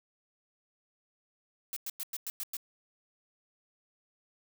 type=noise bursts; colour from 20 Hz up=blue; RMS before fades=-37 dBFS; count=7; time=1.73-2.568 s; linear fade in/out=0 ms; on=34 ms; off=100 ms; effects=none